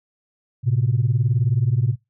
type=beating tone pair; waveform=sine; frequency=111.6 / 130.6 Hz; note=A2 / C3; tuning=+25 / -3 cents; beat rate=19 Hz; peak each=-18 dBFS; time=0.63-1.96 s; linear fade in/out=50 ms; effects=noise-tail reverb RT60 0.2 s tail -25 dB re dry + tanh soft clip ceiling -10 dBFS